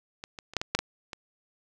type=clicks; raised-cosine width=0.2 ms; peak=-21 / -23 / -27 / -8 / -13 / -6 / -10 / -20 dBFS; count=8; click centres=0.239 / 0.388 / 0.536 / 0.567 / 0.615 / 0.75 / 0.79 / 1.132 s; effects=none